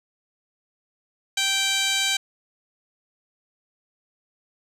15% pulse tone with band-pass filter, 781 Hz, G5, 7 cents flat, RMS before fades -23 dBFS, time 1.37-2.17 s, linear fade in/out 5 ms, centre 4900 Hz, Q 2, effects none

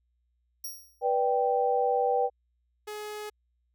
10% pulse tone with exponential decay, 5640 Hz, F8, 16 cents sharp, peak -27 dBFS, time 0.64-1.04 s, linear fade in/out 5 ms, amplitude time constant 86 ms
sine chord, G major, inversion first, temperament just, 490 / 588 / 784 Hz, B4 / D5 / G5, -14 / +2 / 0 cents, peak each -26 / -32 / -26 dBFS, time 1.01-2.3 s, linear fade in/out 50 ms
sawtooth tone, 421.5 Hz, G#4, 26 cents sharp, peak -32 dBFS, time 2.87-3.3 s, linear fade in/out 10 ms
effects added 60 Hz sine -70 dBFS peak until 3.74 s

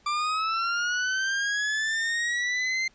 40% pulse linear sweep, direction up, 1174.7 to 2093 Hz, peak -24 dBFS, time 0.06-2.88 s, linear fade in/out 5 ms, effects pink hiss -61 dBFS RMS until 2.94 s + resampled to 16000 Hz

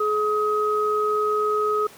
sine tone pair together, 424 / 1264 Hz, G#4 / D#6, +36 / +27 cents, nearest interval octave + perfect fifth, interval 1891 cents, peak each -22 dBFS, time 0-1.87 s, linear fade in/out 5 ms, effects pink hiss -46 dBFS RMS until 1.97 s + high-pass 150 Hz 12 dB/octave

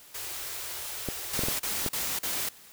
white band-stop noise, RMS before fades -37 dBFS, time 0.14-1.6 s, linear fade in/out 10 ms, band 140 to 320 Hz, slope 96 dB/octave
clicks, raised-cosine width 2 ms, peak -17 dBFS, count 5, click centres 1.087 / 1.392 / 1.436 / 1.485 / 1.863 s
white noise bursts, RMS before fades -31 dBFS, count 4, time 1.33-2.49 s, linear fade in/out 5 ms, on 260 ms, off 40 ms
effects white hiss -52 dBFS RMS until 2.72 s

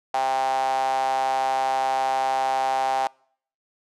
sawtooth tone with high-pass filter, 132.4 Hz, C3, 21 cents sharp, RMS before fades -23 dBFS, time 0.14-3.07 s, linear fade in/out 0 ms, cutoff 770 Hz, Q 9.9, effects noise-tail reverb RT60 0.6 s tail -26 dB re dry + low-pass 8000 Hz 12 dB/octave

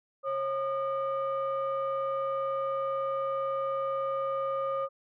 sine tone pair together, 543 / 1219 Hz, C#5 / D#6, -36 / -36 cents, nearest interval octave + major second, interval 1400 cents, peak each -29 / -31 dBFS, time 0.23-4.89 s, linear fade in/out 50 ms, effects tanh soft clip ceiling -23 dBFS

